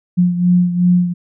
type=beating tone pair; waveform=sine; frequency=177.4 / 180.1 Hz; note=F3 / F#3; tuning=+27 / -46 cents; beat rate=2.7 Hz; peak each=-11 / -17 dBFS; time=0.17-1.14 s; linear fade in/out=20 ms; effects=none